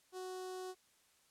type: tone with notch filter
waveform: sawtooth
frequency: 370.3 Hz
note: F#4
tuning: 1 cent sharp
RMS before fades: -45 dBFS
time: 0.12-0.75 s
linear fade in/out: 50 ms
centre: 2200 Hz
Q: 0.93
effects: white hiss -71 dBFS RMS until 1.3 s + low-pass 11000 Hz 12 dB/octave